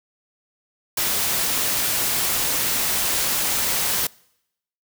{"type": "noise", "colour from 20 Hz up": "white", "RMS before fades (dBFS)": -22, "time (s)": [0.97, 4.07], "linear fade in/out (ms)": 5, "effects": ["noise-tail reverb RT60 0.8 s tail -25 dB re dry"]}